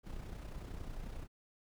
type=noise with amplitude modulation; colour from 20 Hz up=brown; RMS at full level=-42 dBFS; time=0.03-1.28 s; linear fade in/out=50 ms; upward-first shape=sine; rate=31.1 Hz; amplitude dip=50%; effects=none